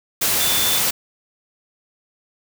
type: tone in noise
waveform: sine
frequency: 3520 Hz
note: A7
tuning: in tune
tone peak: -23 dBFS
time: 0.4-0.79 s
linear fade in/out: 10 ms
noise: white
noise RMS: -19 dBFS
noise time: 0.21-0.91 s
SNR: -7 dB
effects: none